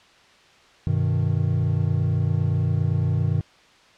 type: chord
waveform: triangle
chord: G augmented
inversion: none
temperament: equal with one note detuned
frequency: 98 / 125.77 / 155.56 Hz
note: G2 / B2 / D#3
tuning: 0 / +32 / 0 cents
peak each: -21 / -22 / -22 dBFS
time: 0.87-3.41 s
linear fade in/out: 0 ms
effects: white hiss -53 dBFS RMS until 3.97 s + low-pass 4000 Hz 12 dB/octave